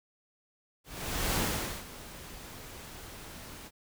pink noise with ADSR envelope, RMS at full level -29 dBFS, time 0.84-3.71 s, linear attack 520 ms, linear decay 480 ms, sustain -17 dB, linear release 48 ms, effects none

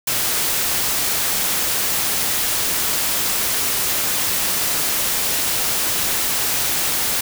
white noise, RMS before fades -20 dBFS, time 0.07-7.21 s, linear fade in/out 5 ms, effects none

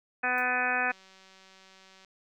harmonic tone, 250.1 Hz, B3, 22 cents sharp, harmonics 1 / 2 / 3 / 4 / 5 / 6 / 7 / 8 / 9 / 10, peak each -41 / -39 / -32 / -39 / -37 / -31 / -31 / -41 / -39 / -33 dBFS, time 0.23-0.92 s, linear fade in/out 10 ms
blue noise with exponential decay, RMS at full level -48 dBFS, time 0.38-0.49 s, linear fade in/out 0 ms, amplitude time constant 22 ms
click train, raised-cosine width 0.2 ms, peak -38 dBFS, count 219, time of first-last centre 0.9-2.047 s, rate 190 Hz
effects none

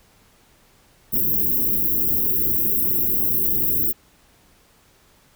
white band-stop noise, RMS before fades -20 dBFS, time 1.12-3.93 s, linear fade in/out 20 ms, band 420 to 13000 Hz, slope 48 dB/octave, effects pink hiss -56 dBFS RMS until 5.35 s

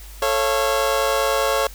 25% pulse chord, A augmented, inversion none, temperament just, 440 / 550 / 687.5 Hz, A4 / C#5 / E#5, 0 / -14 / -27 cents, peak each -20 / -16 / -22 dBFS, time 0.22-1.67 s, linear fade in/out 2 ms, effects added 50 Hz sine -37 dBFS peak until 1.74 s + white hiss -44 dBFS RMS until 1.74 s

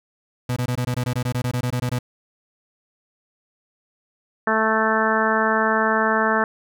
35% pulse tone bursts, 124 Hz, B2, 7 cents sharp, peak -19 dBFS, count 16, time 0.49-1.989 s, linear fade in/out 5 ms, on 74 ms, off 21 ms
harmonic tone, 220 Hz, A3, in tune, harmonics 1 / 2 / 3 / 4 / 5 / 6 / 7 / 8, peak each -25 / -25 / -25 / -25 / -25 / -25 / -25 / -25 dBFS, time 4.47-6.44 s, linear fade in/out 2 ms
effects none

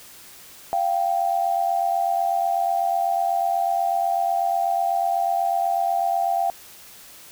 sine tone pair together, 693.9 / 782 Hz, F5 / G5, -11 / -4 cents, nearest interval major second, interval 207 cents, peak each -22 dBFS, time 0.73-6.5 s, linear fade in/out 0 ms, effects white hiss -45 dBFS RMS until 7.31 s

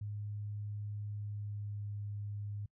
sine tone with pitch glide, 103.83 to 102.87 Hz, G#2 to G#2, 0 to -16 cents, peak -38 dBFS, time 0.01-2.66 s, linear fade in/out 5 ms, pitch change -16 cents, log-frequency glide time 1.1-1.9 s, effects noise-tail reverb RT60 0.1 s tail -26 dB re dry

